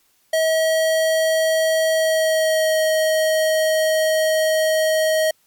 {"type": "tone with pitch glide", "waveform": "square", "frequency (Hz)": [640, 630.5], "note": ["D#5", "D#5"], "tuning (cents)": [49, 23], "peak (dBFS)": -16, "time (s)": [0.33, 5.31], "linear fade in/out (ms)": 5, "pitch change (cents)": -26, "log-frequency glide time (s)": [1.94, 2.79], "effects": ["white hiss -61 dBFS RMS until 5.46 s", "MP3 96 kbps"]}